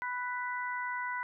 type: harmonic tone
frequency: 494.9 Hz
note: B4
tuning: 4 cents sharp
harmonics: 2 / 3 / 4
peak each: -36 / -38 / -39 dBFS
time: 0.02-1.23 s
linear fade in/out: 0 ms
effects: none